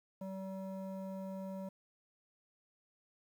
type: tone with low-pass filter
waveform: square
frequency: 191.2 Hz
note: G3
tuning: 43 cents flat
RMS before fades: -43 dBFS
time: 0.21-1.69 s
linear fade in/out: 5 ms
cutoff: 750 Hz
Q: 3
effects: 11-bit